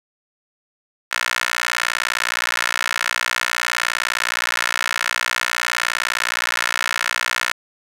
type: tone with high-pass filter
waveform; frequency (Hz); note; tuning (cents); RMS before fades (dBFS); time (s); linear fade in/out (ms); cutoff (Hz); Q
15% pulse; 59.5; A#1; +36; -22; 1.11-7.53; 10; 1600; 2
effects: low-pass 11000 Hz 12 dB/octave + 7-bit